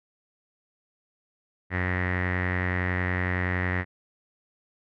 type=tone with low-pass filter; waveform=sawtooth; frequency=90.8 Hz; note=F#2; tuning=32 cents flat; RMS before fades=-27 dBFS; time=1.7-3.85 s; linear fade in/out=50 ms; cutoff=1900 Hz; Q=9.6; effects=none